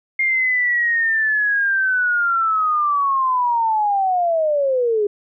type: linear sweep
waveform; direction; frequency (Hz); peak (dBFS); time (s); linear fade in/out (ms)
sine; down; 2127 to 402.4; -15; 0.19-5.07; 5
effects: none